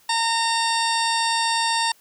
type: harmonic tone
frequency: 916 Hz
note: A#5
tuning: 31 cents flat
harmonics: 1 / 2 / 3 / 4 / 5 / 6 / 8 / 9 / 10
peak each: -22 / -28 / -31 / -28 / -28 / -31 / -36 / -34 / -36 dBFS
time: 0.09-1.92 s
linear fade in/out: 5 ms
effects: white hiss -56 dBFS RMS until 2 s